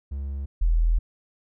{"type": "tone pair in turn", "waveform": ["triangle", "sine"], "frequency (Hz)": [69.3, 41.1], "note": ["C#2", "E1"], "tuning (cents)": [0, -4], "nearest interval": "major sixth", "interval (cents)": 904, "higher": "first", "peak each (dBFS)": [-26, -17], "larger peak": "second", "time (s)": [[0.11, 0.46], [0.61, 0.99]], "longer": "second", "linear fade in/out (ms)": 10, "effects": []}